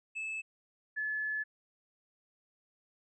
triangle / sine tone pair in turn, 2612 / 1721.3 Hz, E7 / A6, -17 / -38 cents, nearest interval perfect fifth, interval 721 cents, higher first, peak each -34 / -32 dBFS, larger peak second, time 0.15-0.42 / 0.96-1.44 s, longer second, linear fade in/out 20 ms, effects resampled to 24000 Hz

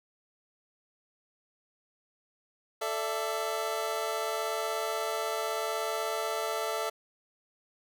25% pulse chord, A suspended fourth, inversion none, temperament equal with one note detuned, 440 / 587.3 / 668.1 Hz, A4 / D5 / E5, 0 / 0 / +23 cents, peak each -31 / -33 / -30 dBFS, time 2.81-6.9 s, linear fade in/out 10 ms, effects none

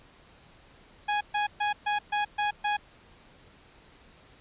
sawtooth tone bursts, 830.6 Hz, G#5, in tune, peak -21 dBFS, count 7, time 1.08-2.77 s, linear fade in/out 10 ms, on 130 ms, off 130 ms, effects pink hiss -56 dBFS RMS until 4.4 s + resampled to 8000 Hz

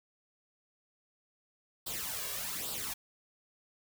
white noise with flanger, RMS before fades -38 dBFS, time 1.86-2.94 s, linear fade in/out 10 ms, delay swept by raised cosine 0.23 to 1.83 ms, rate 1.2 Hz, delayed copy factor +0.7, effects none

